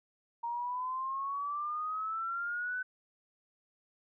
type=exponential sweep; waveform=sine; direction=up; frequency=932.3 to 1515 Hz; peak=-33 dBFS; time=0.43-2.83 s; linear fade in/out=10 ms; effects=none